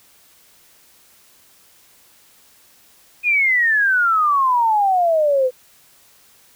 sine exponential sweep, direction down, 2500 to 497.6 Hz, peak -13 dBFS, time 3.23-5.51 s, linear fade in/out 50 ms, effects white hiss -52 dBFS RMS until 6.55 s

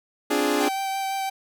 sawtooth chord, D half-diminished seventh, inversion third, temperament equal, 261.6 / 293.7 / 349.2 / 415.3 Hz, C4 / D4 / F4 / Ab4, 0 / 0 / 0 / 0 cents, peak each -25 / -20 / -25 / -21 dBFS, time 0.3-0.69 s, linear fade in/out 10 ms
45% pulse tone with vibrato, 777 Hz, G5, 16 cents flat, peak -25 dBFS, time 0.6-1.3 s, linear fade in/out 10 ms, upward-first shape sine, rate 5.9 Hz, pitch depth 11 cents each way
effects none

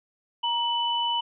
sine tone pair together, 941 / 2987 Hz, A#5 / F#7, +16 / +16 cents, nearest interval octave + minor sixth, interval 2000 cents, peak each -26 dBFS, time 0.43-1.21 s, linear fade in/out 10 ms, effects none

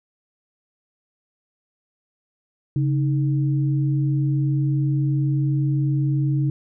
sine tone pair together, 138.59 / 310.8 Hz, C#3 / D#4, 0 / -2 cents, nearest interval octave + major second, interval 1398 cents, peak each -18 / -27 dBFS, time 2.76-6.5 s, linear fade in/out 2 ms, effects none

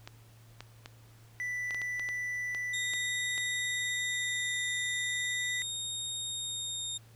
clicks, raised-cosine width 0.2 ms, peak -25 dBFS, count 11, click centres 0.075 / 0.606 / 0.859 / 1.708 / 1.746 / 1.817 / 1.996 / 2.089 / 2.548 / 2.936 / 3.379 s
triangle tone, 1978 Hz, B6, 2 cents sharp, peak -31 dBFS, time 1.4-5.62 s, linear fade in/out 0 ms
25% pulse tone with vibrato, 3688 Hz, A#7, 19 cents flat, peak -30 dBFS, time 2.73-6.98 s, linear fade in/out 10 ms, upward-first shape sine, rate 0.37 Hz, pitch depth 10 cents each way
effects added 113 Hz sine -54 dBFS peak until 7.15 s + pink hiss -62 dBFS RMS until 7.15 s

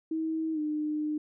sine tone with pitch glide, 319.9 to 303 Hz, D#4 to D#4, +48 to -46 cents, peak -28 dBFS, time 0.11-1.18 s, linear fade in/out 5 ms, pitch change -94 cents, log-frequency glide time 0.53-0.59 s, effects none

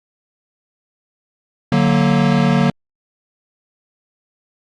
square chord, D augmented, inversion none, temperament equal, 146.83 / 185 / 233.1 Hz, D3 / F#3 / A#3, 0 / 0 / 0 cents, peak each -17 / -17 / -17 dBFS, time 1.72-2.7 s, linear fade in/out 2 ms, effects low-pass 4000 Hz 12 dB/octave + Opus 48 kbps

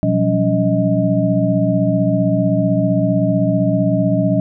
sine tone cluster, 121.3 / 175.6 / 191.2 / 282.8 / 627 Hz, B2 / F3 / G3 / C#4 / D#5, -31 / +10 / -43 / +35 / +13 cents, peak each -19 dBFS, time 0.03-4.4 s, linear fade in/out 0 ms, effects none

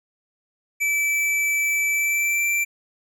square tone with pitch glide, 2314 to 2348 Hz, D7 to D7, -26 to -1 cents, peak -20 dBFS, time 0.8-2.65 s, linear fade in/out 20 ms, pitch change +25 cents, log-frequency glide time 1.9-2.46 s, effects none

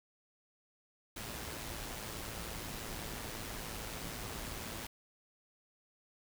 pink noise with amplitude modulation, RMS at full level -41 dBFS, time 1.16-4.87 s, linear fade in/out 5 ms, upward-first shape sine, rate 111 Hz, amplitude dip 45%, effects none

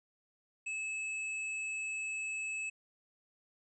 sine tone with tanh clipping, 2600 Hz, E7, 24 cents flat, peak -37 dBFS, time 0.66-2.7 s, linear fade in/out 10 ms, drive 17 dB, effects resampled to 22050 Hz

